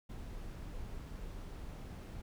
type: noise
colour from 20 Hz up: brown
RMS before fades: -45 dBFS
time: 0.09-2.22 s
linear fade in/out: 10 ms
effects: none